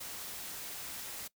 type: noise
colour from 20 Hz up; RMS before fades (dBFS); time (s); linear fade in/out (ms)
white; -43; 0-1.28; 10
effects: noise-tail reverb RT60 0.1 s tail -20 dB re dry